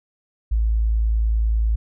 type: tone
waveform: sine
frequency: 55 Hz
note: A1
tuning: in tune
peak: -16 dBFS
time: 0.51-1.76 s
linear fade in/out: 10 ms
effects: none